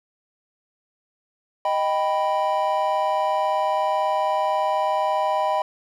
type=chord; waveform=triangle; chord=Eb augmented; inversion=none; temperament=equal; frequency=622.3 / 784 / 987.8 Hz; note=Eb5 / G5 / B5; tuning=0 / 0 / 0 cents; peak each=-22 dBFS; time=1.65-5.62 s; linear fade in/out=2 ms; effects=none